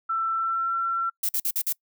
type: tone with pitch glide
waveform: sine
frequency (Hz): 1335 to 1354.4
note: E6 to E6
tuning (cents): +22 to +46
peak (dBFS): -23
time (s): 0.09-1.1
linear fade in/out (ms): 10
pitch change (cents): +24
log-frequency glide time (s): 0.34-0.71
type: noise bursts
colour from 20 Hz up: violet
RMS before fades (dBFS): -25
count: 5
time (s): 1.23-1.727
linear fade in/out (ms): 5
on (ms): 61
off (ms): 48
effects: noise-tail reverb RT60 0.1 s tail -25 dB re dry